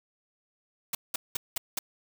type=noise bursts; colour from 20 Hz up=white; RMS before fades=-30 dBFS; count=5; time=0.93-1.79 s; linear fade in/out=5 ms; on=20 ms; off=190 ms; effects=none